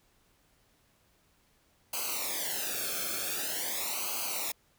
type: noise with flanger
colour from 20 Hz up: white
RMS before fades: -34 dBFS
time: 1.93-4.52 s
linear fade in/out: 5 ms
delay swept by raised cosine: 0.55 to 1.05 ms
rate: 0.45 Hz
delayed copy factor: -1
effects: pink hiss -68 dBFS RMS until 4.78 s